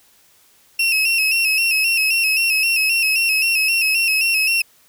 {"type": "tone with vibrato", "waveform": "35% pulse", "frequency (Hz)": 2646, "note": "E7", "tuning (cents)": 6, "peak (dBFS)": -13, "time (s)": [0.79, 4.62], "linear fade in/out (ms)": 5, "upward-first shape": "square", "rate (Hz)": 3.8, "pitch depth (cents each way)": 51, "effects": ["white hiss -54 dBFS RMS until 4.88 s"]}